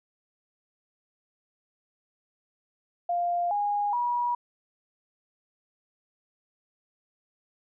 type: tone with pitch steps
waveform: sine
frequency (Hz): 698.5 / 821.1 / 965.3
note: F5 / G#5 / B5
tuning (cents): 0 / -20 / -40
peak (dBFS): -24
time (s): 3.09-4.35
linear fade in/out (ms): 5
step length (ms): 420
effects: none